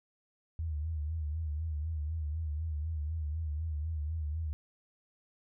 sine tone with vibrato, 77.78 Hz, D#2, in tune, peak -32 dBFS, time 0.59-4.53 s, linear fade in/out 0 ms, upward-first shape sine, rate 4 Hz, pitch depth 92 cents each way, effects none

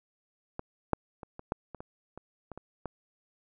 clicks, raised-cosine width 1 ms, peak -21 / -10 / -28 / -28 / -15 / -27 / -27 / -29 / -27 / -28 / -21 dBFS, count 11, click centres 0.594 / 0.933 / 1.232 / 1.394 / 1.521 / 1.747 / 1.805 / 2.176 / 2.517 / 2.576 / 2.857 s, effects none

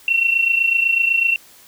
sine tone pair together, 2696 / 2724 Hz, E7 / F7, +38 / -44 cents, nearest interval unison, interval 18 cents, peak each -20 / -15 dBFS, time 0.08-1.36 s, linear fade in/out 2 ms, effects white hiss -47 dBFS RMS until 1.67 s

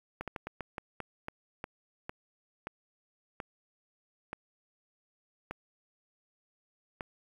slowing click train, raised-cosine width 0.5 ms, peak -22 dBFS, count 15, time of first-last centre 0.21-7.008 s, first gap 67 ms, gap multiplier 1.27, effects 9-bit

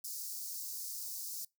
white high-pass noise, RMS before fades -42 dBFS, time 0.04-1.45 s, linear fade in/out 5 ms, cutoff 4600 Hz, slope 48 dB/octave, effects noise-tail reverb RT60 0.2 s tail -24 dB re dry

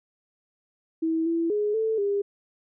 sine tone with pitch steps, 324 / 332.9 / 417.5 / 442.3 / 403.1 Hz, E4 / E4 / G#4 / A4 / G4, -30 / +17 / +9 / +9 / +48 cents, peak -22 dBFS, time 1.02-2.22 s, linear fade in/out 10 ms, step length 240 ms, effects none

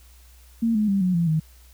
sine tone with pitch steps, 229 / 212.4 / 197.07 / 182.81 / 169.59 / 157.32 Hz, A#3 / G#3 / G3 / F#3 / E3 / D#3, -31 / +39 / +9 / -21 / +49 / +19 cents, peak -18 dBFS, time 0.62-1.4 s, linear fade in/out 10 ms, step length 130 ms, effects added 61 Hz sine -48 dBFS peak until 1.73 s + white hiss -56 dBFS RMS until 1.73 s

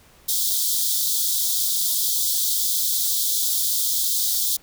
white high-pass noise, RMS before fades -22 dBFS, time 0.28-4.57 s, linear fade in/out 10 ms, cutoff 3300 Hz, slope 96 dB/octave, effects pink hiss -53 dBFS RMS until 4.62 s

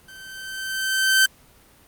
sawtooth tone with level ramp, 1546 Hz, G6, 24 cents flat, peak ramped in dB -38 to -9 dBFS, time 0.08-1.26 s, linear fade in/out 5 ms, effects pink hiss -53 dBFS RMS until 1.87 s + Opus 32 kbps

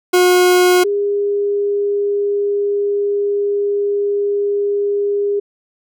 40% pulse / sine tone pair in turn, 361 / 406.2 Hz, F#4 / G#4, -43 / -38 cents, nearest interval major second, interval 205 cents, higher second, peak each -8 / -14 dBFS, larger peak first, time 0.13-0.84 / 0.84-5.4 s, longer second, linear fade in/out 10 ms, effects none

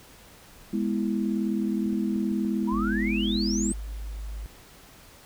sine chord, E major, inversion first, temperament equal, 207.7 / 246.9 / 329.6 Hz, G#3 / B3 / E4, 0 / 0 / 0 cents, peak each -26 / -30 / -30 dBFS, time 0.73-3.72 s, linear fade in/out 5 ms
clicks, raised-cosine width 3 ms, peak -31 dBFS, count 9, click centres 1.862 / 1.931 / 2.161 / 2.316 / 2.45 / 2.63 / 2.802 / 2.926 / 3.36 s
sine exponential sweep, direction up, 930 to 8700 Hz, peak -30 dBFS, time 2.67-3.74 s, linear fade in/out 20 ms
sine tone, 51.91 Hz, G#1, in tune, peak -32 dBFS, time 2.72-4.46 s, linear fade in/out 0 ms
effects pink hiss -51 dBFS RMS until 5.25 s

